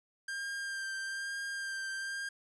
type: tone with vibrato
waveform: 45% pulse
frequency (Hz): 1591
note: G6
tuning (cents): +25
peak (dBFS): -36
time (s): 0.28-2.29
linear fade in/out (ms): 5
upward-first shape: sine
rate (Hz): 1.1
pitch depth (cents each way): 20
effects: resampled to 24000 Hz